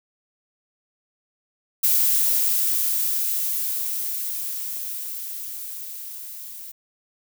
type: noise with level ramp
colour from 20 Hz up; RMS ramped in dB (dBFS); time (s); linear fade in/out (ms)
violet; -18 to -38; 1.83-6.72; 10
effects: none